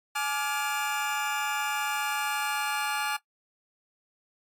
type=chord; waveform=25% pulse; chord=D diminished; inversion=second; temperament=just; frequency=845.8 / 1174.7 / 1409.6 Hz; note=Ab5 / D6 / F6; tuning=+31 / 0 / +16 cents; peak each=-27 / -30 / -29 dBFS; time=0.15-3.17 s; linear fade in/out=10 ms; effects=noise-tail reverb RT60 0.1 s tail -19 dB re dry + AAC 64 kbps